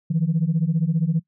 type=beating tone pair; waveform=sine; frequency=155.2 / 170.2 Hz; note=D#3 / F3; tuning=-4 / -44 cents; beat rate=15 Hz; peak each=-20 dBFS; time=0.1-1.2 s; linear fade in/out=10 ms; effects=noise-tail reverb RT60 0.1 s tail -22 dB re dry + tanh soft clip ceiling -12 dBFS